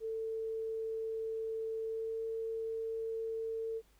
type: tone with pitch glide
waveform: sine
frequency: 445.7 to 449.3 Hz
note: A4 to A4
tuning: +22 to +36 cents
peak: -35 dBFS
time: 0-3.82 s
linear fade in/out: 50 ms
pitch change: +14 cents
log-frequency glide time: 1.85-2.2 s
effects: added 50 Hz sine -66 dBFS peak until 3.99 s + pink hiss -70 dBFS RMS until 3.99 s